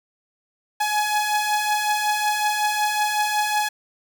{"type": "beating tone pair", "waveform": "sawtooth", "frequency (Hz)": [838, 843.4], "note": ["G#5", "G#5"], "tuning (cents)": [15, 26], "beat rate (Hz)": 5.4, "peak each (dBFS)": [-23, -17], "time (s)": [0.8, 3.69], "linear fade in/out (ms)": 10, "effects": ["8-bit"]}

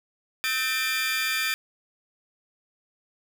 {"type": "tone cluster", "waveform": "30% pulse", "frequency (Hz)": [1289, 1549, 1804, 2384, 3402], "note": ["E6", "G6", "A6", "D7", "G#7"], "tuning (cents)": [-39, -21, 43, 25, 41], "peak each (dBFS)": [-33, -31, -27, -25, -33], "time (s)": [0.44, 1.54], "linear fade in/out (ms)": 0, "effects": []}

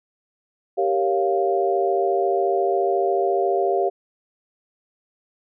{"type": "chord", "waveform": "sine", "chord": "G half-diminished seventh", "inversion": "none", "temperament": "equal", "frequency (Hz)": [392, 466.2, 554.4, 698.5], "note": ["G4", "Bb4", "Db5", "F5"], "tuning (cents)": [0, 0, 0, 0], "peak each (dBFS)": [-21, -27, -26, -22], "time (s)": [0.77, 3.9], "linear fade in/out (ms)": 20, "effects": []}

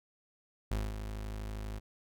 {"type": "tone with ADSR envelope", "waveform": "35% pulse", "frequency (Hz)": 52.5, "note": "G#1", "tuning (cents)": 19, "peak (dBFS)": -28, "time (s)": [0.71, 1.8], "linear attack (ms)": 5, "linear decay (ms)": 210, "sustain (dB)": -8, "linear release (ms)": 24, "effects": []}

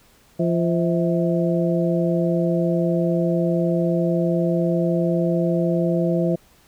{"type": "harmonic tone with a mistuned harmonic", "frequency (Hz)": 172, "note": "F3", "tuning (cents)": -26, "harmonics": [1, 2, 3, 4], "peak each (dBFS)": [-20, -23, -25, -26], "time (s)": [0.39, 6.36], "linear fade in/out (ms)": 10, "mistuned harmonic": 4, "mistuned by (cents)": -100, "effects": ["pink hiss -55 dBFS RMS until 6.67 s"]}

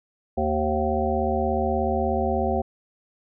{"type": "harmonic tone", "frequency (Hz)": 76.6, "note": "D#2", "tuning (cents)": -27, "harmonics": [1, 3, 5, 7, 9, 10], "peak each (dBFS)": [-28, -28, -28, -28, -28, -28], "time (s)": [0.37, 2.62], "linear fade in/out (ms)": 10, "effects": []}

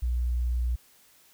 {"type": "tone", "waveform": "sine", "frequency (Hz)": 60.6, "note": "B1", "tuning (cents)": -32, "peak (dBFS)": -24, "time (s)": [0.02, 0.76], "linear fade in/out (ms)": 10, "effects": ["white hiss -59 dBFS RMS until 1.33 s"]}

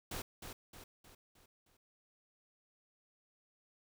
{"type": "noise with echo", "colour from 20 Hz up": "pink", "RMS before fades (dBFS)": -42, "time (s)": [0.11, 0.22], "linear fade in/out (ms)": 5, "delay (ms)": 310, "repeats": 5, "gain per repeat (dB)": -6, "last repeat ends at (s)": 1.77, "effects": []}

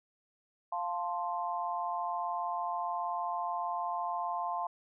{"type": "chord", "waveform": "sine", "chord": "F major", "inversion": "none", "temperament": "equal", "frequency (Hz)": [698.5, 880, 1046.5], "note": ["F5", "A5", "C6"], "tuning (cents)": [0, 0, 0], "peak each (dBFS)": [-36, -37, -36], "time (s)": [0.72, 4.67], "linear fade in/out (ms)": 5, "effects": []}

